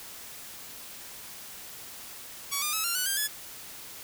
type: tone with pitch steps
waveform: 5% pulse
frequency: 1126 / 1206.8 / 1293.4 / 1386.3 / 1485.8 / 1592.4 / 1706.7 Hz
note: C#6 / D6 / E6 / F6 / F#6 / G6 / G#6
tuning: +27 / +47 / -33 / -13 / +7 / +27 / +47 cents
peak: -16 dBFS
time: 2.51-3.28 s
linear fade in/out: 20 ms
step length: 110 ms
effects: white hiss -44 dBFS RMS until 4.03 s